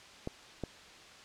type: clicks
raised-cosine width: 2 ms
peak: -22 dBFS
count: 2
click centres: 0.274 / 0.637 s
effects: white hiss -53 dBFS RMS until 1.24 s + low-pass 5000 Hz 12 dB/octave